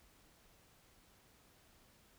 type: silence
effects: pink hiss -67 dBFS RMS until 2.18 s